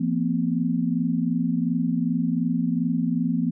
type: tone cluster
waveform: sine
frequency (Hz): 170.5 / 232.2 / 254.9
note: F3 / A#3 / C4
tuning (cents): -41 / -7 / -45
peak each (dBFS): -25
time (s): 0-3.51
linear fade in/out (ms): 10
effects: none